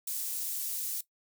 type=high-pass noise; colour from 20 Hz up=pink; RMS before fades=-35 dBFS; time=0.07-1.01 s; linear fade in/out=5 ms; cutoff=9900 Hz; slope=12 dB/octave; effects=noise-tail reverb RT60 0.1 s tail -17 dB re dry